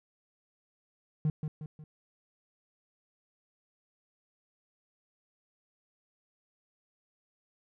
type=tone with echo; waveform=triangle; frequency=153.1 Hz; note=D#3; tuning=28 cents flat; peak=-22 dBFS; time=1.25-1.3 s; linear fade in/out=2 ms; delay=180 ms; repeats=3; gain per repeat=-7 dB; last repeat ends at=1.84 s; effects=tanh soft clip ceiling -20 dBFS